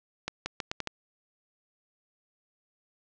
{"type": "accelerating click train", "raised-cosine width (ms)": 0.2, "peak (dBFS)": -14, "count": 6, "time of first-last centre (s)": [0.28, 0.873], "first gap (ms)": 180, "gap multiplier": 0.79, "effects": ["low-pass 7000 Hz 12 dB/octave"]}